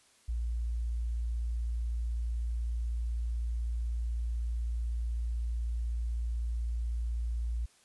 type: tone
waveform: sine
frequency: 58 Hz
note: A#1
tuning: 8 cents flat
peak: -30 dBFS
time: 0.28-7.66 s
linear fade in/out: 10 ms
effects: white hiss -64 dBFS RMS until 7.84 s + resampled to 24000 Hz